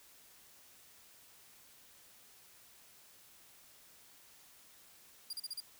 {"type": "tone bursts", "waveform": "sawtooth", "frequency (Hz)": 4810, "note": "D8", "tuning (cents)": 41, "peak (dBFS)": -36, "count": 5, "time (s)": [5.3, 5.604], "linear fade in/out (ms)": 5, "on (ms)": 32, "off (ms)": 36, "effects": ["white hiss -61 dBFS RMS until 5.79 s"]}